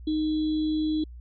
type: tone with sample-and-hold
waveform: sine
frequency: 309.3 Hz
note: D#4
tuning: 10 cents flat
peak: -23 dBFS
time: 0.07-1.04 s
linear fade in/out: 5 ms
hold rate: 3675 Hz
effects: added 60 Hz sine -40 dBFS peak until 1.2 s + resampled to 11025 Hz